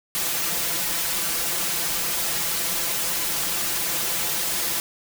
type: noise with comb filter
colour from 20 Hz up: white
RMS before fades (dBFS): -25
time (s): 0.15-4.8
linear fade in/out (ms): 0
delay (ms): 5.9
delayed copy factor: +1
effects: none